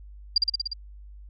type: tone with echo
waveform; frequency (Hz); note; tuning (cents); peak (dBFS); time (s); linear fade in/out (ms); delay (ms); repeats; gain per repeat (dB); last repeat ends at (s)
sine; 4771; D8; +26; -15; 0.36-0.38; 5; 59; 6; -2; 0.734
effects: added 50 Hz sine -42 dBFS peak until 1.29 s